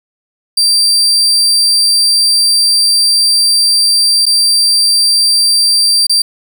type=tone with dropouts; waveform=35% pulse; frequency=4699 Hz; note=D8; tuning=in tune; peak=-6 dBFS; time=0.57-6.22 s; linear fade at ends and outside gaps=5 ms; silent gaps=4.256-4.264 / 6.068-6.095 s; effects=none